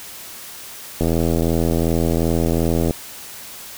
click train, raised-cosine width 2 ms, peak -6 dBFS, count 158, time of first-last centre 1.01-2.908 s, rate 82.7 Hz, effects white hiss -36 dBFS RMS until 3.77 s

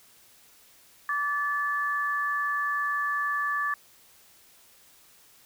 sine tone pair together, 1159.3 / 1737 Hz, D6 / A6, -23 / -23 cents, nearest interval perfect fifth, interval 700 cents, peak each -28 dBFS, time 1.09-3.74 s, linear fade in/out 2 ms, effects white hiss -57 dBFS RMS until 5.45 s

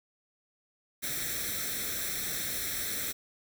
white noise with comb filter, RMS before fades -34 dBFS, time 1.02-3.13 s, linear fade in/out 20 ms, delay 0.52 ms, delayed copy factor +0.8, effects none

